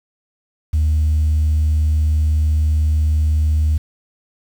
sine tone, 77 Hz, D#2, 17 cents flat, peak -11 dBFS, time 0.73-3.78 s, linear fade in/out 10 ms, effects tanh soft clip ceiling -10 dBFS + 7-bit

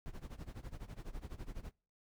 brown noise with tremolo, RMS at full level -43 dBFS, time 0.06-1.71 s, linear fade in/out 0 ms, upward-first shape sine, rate 12 Hz, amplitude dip 90%, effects noise-tail reverb RT60 0.4 s tail -26 dB re dry

